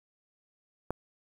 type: click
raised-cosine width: 1 ms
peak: -17 dBFS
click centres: 0.906 s
effects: 8-bit